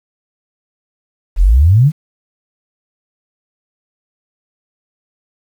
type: exponential sweep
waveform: sine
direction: up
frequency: 37.11 to 164.81 Hz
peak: -5 dBFS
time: 1.36-1.92 s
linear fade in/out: 50 ms
effects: 7-bit